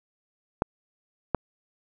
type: clicks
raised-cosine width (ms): 1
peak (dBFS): -8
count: 2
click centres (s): 0.621 / 1.347
effects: none